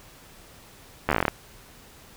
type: slowing click train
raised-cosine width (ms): 0.5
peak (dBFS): -6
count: 11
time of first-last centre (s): 1.09-1.281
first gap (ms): 12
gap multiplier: 1.1
effects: pink hiss -50 dBFS RMS until 2.16 s